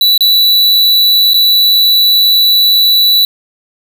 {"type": "tone with dropouts", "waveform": "square", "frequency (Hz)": 3951, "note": "B7", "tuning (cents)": 0, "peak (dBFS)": -6, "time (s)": [0.01, 3.25], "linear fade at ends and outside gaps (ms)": 2, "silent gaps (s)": [[0.178, 0.207], [1.335, 1.342]], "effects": []}